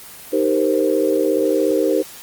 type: chord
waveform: sine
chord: C minor seventh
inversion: first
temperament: equal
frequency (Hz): 311.1 / 392 / 466.2 / 523.3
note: Eb4 / G4 / Bb4 / C5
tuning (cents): 0 / 0 / 0 / 0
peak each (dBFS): -20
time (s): 0.32-2.03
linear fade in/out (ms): 20
effects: white hiss -38 dBFS RMS until 2.22 s + Opus 24 kbps